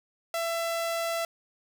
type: tone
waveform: sawtooth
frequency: 669 Hz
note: E5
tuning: 25 cents sharp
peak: -24 dBFS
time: 0.34-1.25 s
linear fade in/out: 2 ms
effects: none